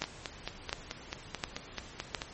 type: two click trains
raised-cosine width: 0.2 ms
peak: -17 / -13 dBFS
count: 11 / 4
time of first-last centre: 0.04-2.219 / 0.02-2.148 s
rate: 4.59 / 1.41 Hz
effects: pink hiss -49 dBFS RMS until 2.33 s + MP3 32 kbps